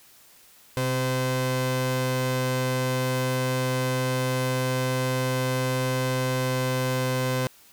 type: tone pair together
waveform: sawtooth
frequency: 128.6 / 257.2 Hz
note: C3 / C4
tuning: -30 / -30 cents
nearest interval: octave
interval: 1200 cents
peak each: -21 dBFS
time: 0.77-7.47 s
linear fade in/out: 0 ms
effects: white hiss -54 dBFS RMS until 7.72 s